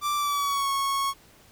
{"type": "tone with pitch glide", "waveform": "45% pulse", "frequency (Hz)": [1174, 1101.7], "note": ["D6", "C#6"], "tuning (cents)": [-1, -11], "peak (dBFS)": -24, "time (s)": [0.01, 1.14], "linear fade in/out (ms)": 50, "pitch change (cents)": -110, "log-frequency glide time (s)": [0.16, 0.7], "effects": ["pink hiss -55 dBFS RMS until 1.51 s"]}